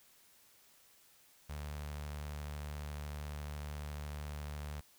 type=tone with notch filter; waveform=sawtooth; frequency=74 Hz; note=D2; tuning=14 cents sharp; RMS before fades=-43 dBFS; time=1.49-4.81 s; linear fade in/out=10 ms; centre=310 Hz; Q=0.95; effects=white hiss -65 dBFS RMS until 4.98 s